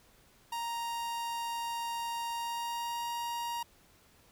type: tone with pitch glide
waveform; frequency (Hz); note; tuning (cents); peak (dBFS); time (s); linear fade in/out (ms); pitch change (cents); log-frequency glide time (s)
45% pulse; 934 to 942.7; A#5 to A#5; +3 to +19; -34; 0.52-3.63; 5; +16; 2.32-3.06
effects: pink hiss -63 dBFS RMS until 4.31 s